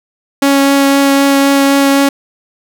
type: tone with vibrato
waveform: sawtooth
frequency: 277.2 Hz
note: C#4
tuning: in tune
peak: -3 dBFS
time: 0.42-2.09 s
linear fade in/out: 5 ms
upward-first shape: triangle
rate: 3.9 Hz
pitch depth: 10 cents each way
effects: none